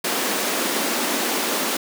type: high-pass noise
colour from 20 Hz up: pink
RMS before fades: -23 dBFS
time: 0.04-1.77 s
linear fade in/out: 5 ms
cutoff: 210 Hz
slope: 48 dB/octave
effects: none